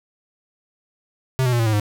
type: tone with pitch steps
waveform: square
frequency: 130.81 / 124.97 / 119.4 / 114.07 / 108.99 / 104.12 Hz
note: C3 / B2 / A#2 / A#2 / A2 / G#2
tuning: 0 / +21 / +42 / -37 / -16 / +5 cents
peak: -17 dBFS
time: 1.39-1.798 s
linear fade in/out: 0 ms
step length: 68 ms
effects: none